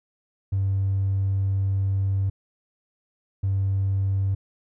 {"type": "tone pair in turn", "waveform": "triangle", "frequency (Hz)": [97.3, 97.3], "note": ["G2", "G2"], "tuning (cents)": [-12, -12], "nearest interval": "unison", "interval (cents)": 0, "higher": "neither", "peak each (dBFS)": -17, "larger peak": "neither", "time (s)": [[0.52, 2.3], [3.43, 4.35]], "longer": "first", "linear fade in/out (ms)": 10, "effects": ["tanh soft clip ceiling -17 dBFS"]}